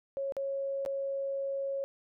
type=tone with dropouts; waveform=sine; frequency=549 Hz; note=C#5; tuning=17 cents flat; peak=-31 dBFS; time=0.17-1.84 s; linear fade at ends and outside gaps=0 ms; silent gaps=0.322-0.367 / 0.851-0.861 s; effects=none